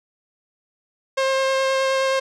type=tone with vibrato; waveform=sawtooth; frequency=533 Hz; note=C5; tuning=32 cents sharp; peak=-14 dBFS; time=1.17-2.2 s; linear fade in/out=10 ms; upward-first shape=sine; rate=9.5 Hz; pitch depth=9 cents each way; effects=low-pass 6000 Hz 12 dB/octave